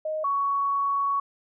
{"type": "tone pair in turn", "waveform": "sine", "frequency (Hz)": [622.3, 1117.8], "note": ["D#5", "C#6"], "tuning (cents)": [0, 14], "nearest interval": "minor seventh", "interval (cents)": 1014, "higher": "second", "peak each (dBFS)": [-26, -22], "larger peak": "second", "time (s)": [[0.05, 0.24], [0.24, 1.2]], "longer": "second", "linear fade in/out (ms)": 5, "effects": []}